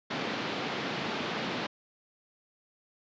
pink band-pass noise, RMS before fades -34 dBFS, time 0.1-1.67 s, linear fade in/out 10 ms, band 160 to 4200 Hz, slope 24 dB/octave, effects resampled to 16000 Hz

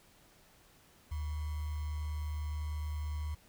sine tone with sample-and-hold, 75.8 Hz, D#2, 45 cents flat, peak -34 dBFS, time 1.11-3.35 s, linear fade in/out 10 ms, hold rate 1050 Hz, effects pink hiss -63 dBFS RMS until 3.48 s

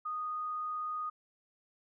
sine tone, 1238 Hz, D#6, 9 cents flat, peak -34 dBFS, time 0.05-1.1 s, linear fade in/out 10 ms, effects none

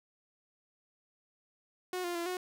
sawtooth tone with pitch steps, 364.8 / 349.4 / 341.2 / 364.4 Hz, F#4 / F4 / F4 / F#4, -24 / +1 / -40 / -26 cents, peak -30 dBFS, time 1.93-2.37 s, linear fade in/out 2 ms, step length 110 ms, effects none

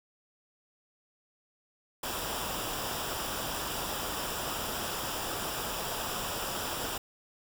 pink noise with comb filter, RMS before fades -35 dBFS, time 2.03-6.98 s, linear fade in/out 5 ms, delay 0.47 ms, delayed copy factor -0.6, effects none

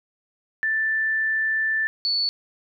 sine tone pair in turn, 1766 / 4450 Hz, A6 / C#8, +6 / +6 cents, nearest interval octave + major third, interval 1600 cents, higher second, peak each -20 dBFS, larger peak neither, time 0.63-1.87 / 2.05-2.29 s, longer first, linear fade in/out 0 ms, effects none

